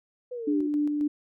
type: linear sweep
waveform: sine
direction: down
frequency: 506 to 349.2 Hz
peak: -32 dBFS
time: 0.31-0.68 s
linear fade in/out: 10 ms
type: tone with tremolo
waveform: sine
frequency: 295.3 Hz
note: D4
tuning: 10 cents sharp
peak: -22 dBFS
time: 0.47-1.08 s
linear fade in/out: 10 ms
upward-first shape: square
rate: 3.7 Hz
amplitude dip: 30%
effects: none